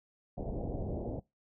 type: low-pass noise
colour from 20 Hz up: pink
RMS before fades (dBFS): -37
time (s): 0.37-1.2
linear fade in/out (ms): 10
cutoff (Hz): 720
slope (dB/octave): 48
effects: noise-tail reverb RT60 0.2 s tail -22 dB re dry